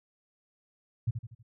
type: tone with echo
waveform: sine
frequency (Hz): 115.3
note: A#2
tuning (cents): -19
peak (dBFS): -24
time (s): 1.07-1.11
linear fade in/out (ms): 10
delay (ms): 80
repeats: 4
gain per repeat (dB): -7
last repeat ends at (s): 1.43
effects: none